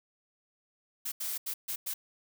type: noise bursts at uneven times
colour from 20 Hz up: blue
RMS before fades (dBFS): -35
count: 5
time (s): 1.05-1.12 / 1.2-1.38 / 1.46-1.54 / 1.68-1.76 / 1.86-1.94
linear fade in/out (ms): 10
effects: none